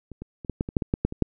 clicks, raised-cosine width 3 ms, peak -26 / -23 / -25 / -14 / -11 / -19 / -6 / -13 / -9 / -8 / -20 / -6 dBFS, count 12, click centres 0.117 / 0.22 / 0.448 / 0.497 / 0.609 / 0.689 / 0.768 / 0.822 / 0.939 / 1.05 / 1.124 / 1.223 s, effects none

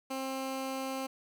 15% pulse tone, 265.5 Hz, C4, 25 cents sharp, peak -28 dBFS, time 0.1-1.07 s, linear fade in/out 10 ms, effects none

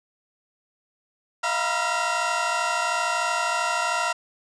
30% pulse tone cluster, 641 / 702 / 949 / 992 / 1371 Hz, E5 / F5 / A#5 / B5 / F6, -49 / +9 / +31 / +7 / -32 cents, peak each -30 / -27 / -26 / -29 / -24 dBFS, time 1.43-4.13 s, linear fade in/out 10 ms, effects resampled to 22050 Hz

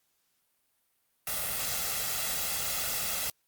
white noise with comb filter, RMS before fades -32 dBFS, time 1.27-3.3 s, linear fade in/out 2 ms, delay 1.5 ms, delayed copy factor +0.6, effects white hiss -74 dBFS RMS until 3.47 s + Opus 48 kbps

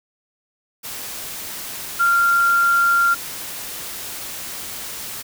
sine tone in noise, 1386 Hz, F6, 14 cents flat, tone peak -13 dBFS, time 1.99-3.15 s, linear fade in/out 20 ms, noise white, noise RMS -31 dBFS, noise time 0.83-5.23 s, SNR +15 dB, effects none

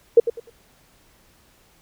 sine tone with echo, 466.2 Hz, A#4, in tune, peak -6 dBFS, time 0.17-0.2 s, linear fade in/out 5 ms, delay 100 ms, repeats 3, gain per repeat -12 dB, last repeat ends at 0.5 s, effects pink hiss -57 dBFS RMS until 1.81 s

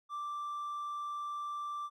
triangle tone, 1174.7 Hz, D6, in tune, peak -34 dBFS, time 0.09-1.9 s, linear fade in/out 50 ms, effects tanh soft clip ceiling -30 dBFS

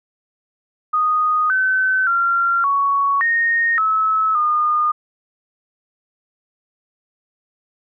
sine tone with pitch steps, 1240 / 1525 / 1378 / 1117 / 1853 / 1296 / 1220 Hz, D#6 / G6 / F6 / C#6 / A#6 / E6 / D#6, -6 / -48 / -24 / +13 / -11 / -30 / -34 cents, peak -14 dBFS, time 0.93-4.92 s, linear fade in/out 10 ms, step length 570 ms, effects none

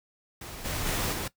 pink noise with level steps, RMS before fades -41 / -32 / -29 / -33 dBFS, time 0.41-1.28 s, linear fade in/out 5 ms, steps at 0.64 / 0.85 / 1.12 s, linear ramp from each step 20 ms, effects noise-tail reverb RT60 0.1 s tail -18 dB re dry

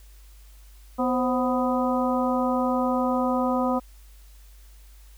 harmonic tone with a mistuned harmonic, 249.4 Hz, B3, 17 cents sharp, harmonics 1 / 2 / 3 / 4 / 5, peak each -24 / -27 / -29 / -30 / -31 dBFS, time 0.98-3.8 s, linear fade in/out 20 ms, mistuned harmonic 2, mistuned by +79 cents, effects added 50 Hz sine -46 dBFS peak until 5.17 s + white hiss -58 dBFS RMS until 5.17 s

